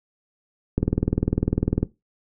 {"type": "click train", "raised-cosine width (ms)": 3, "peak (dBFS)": -7, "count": 22, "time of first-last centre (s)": [0.78, 1.83], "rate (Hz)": 20, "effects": ["noise-tail reverb RT60 0.2 s tail -17 dB re dry"]}